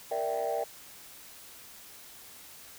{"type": "chord", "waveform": "sine", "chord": "E half-diminished seventh", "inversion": "second", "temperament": "equal", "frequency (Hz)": [466.2, 587.3, 659.3, 784], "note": ["Bb4", "D5", "E5", "G5"], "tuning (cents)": [0, 0, 0, 0], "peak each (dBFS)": -33, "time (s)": [0.11, 0.64], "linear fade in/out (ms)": 5, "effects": ["tanh soft clip ceiling -23 dBFS", "white hiss -50 dBFS RMS until 2.78 s"]}